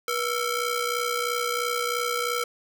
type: ring-modulated tone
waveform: sawtooth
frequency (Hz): 905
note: A5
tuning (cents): +48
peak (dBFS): -18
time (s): 0.08-2.44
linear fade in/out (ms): 2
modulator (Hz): 421
effects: none